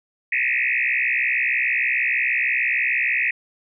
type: tone with frequency modulation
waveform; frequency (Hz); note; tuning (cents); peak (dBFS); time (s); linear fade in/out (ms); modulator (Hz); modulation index
sine; 2217; C#7; 0; -18; 0.32-3.31; 5; 63.2; 5.9
effects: none